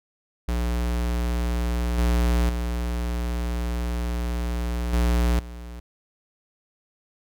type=tone with level steps; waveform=square; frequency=59.5 Hz; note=A#1; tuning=36 cents sharp; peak=-23 / -19 / -25 / -19 / -36 dBFS; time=0.48-5.8 s; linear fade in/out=5 ms; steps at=1.98 / 2.49 / 4.93 / 5.39 s; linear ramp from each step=5 ms; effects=none